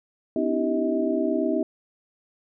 sine tone cluster, 253.9 / 292.9 / 321 / 389.1 / 636 Hz, B3 / D4 / E4 / G4 / D#5, +48 / -5 / -46 / -13 / +38 cents, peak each -27 / -30 / -26 / -28 / -28 dBFS, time 0.36-1.63 s, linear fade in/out 2 ms, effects none

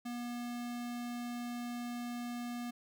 square tone, 240.9 Hz, B3, 43 cents flat, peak -39 dBFS, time 0.05-2.71 s, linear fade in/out 10 ms, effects none

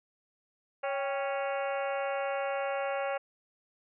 harmonic tone with a mistuned harmonic, 277.2 Hz, C#4, in tune, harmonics 2 / 3 / 4 / 5 / 6 / 7 / 8 / 9 / 10, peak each -32 / -36 / -42 / -41 / -45 / -47 / -45 / -49 / -46 dBFS, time 0.83-3.18 s, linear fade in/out 10 ms, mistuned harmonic 3, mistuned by -78 cents, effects none

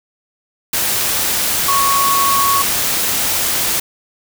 sine tone in noise, 1108.7 Hz, C#6, in tune, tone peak -13 dBFS, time 1.68-2.62 s, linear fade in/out 5 ms, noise white, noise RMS -17 dBFS, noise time 0.73-3.8 s, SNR +1 dB, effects none

